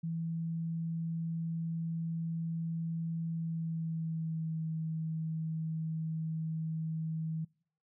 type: tone with pitch glide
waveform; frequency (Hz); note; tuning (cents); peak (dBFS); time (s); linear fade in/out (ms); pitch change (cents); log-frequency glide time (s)
sine; 164.81 to 160.03; E3 to D#3; 0 to +49; -33; 0.03-7.45; 10; -51; 3.28-4.65
effects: noise-tail reverb RT60 0.6 s tail -26 dB re dry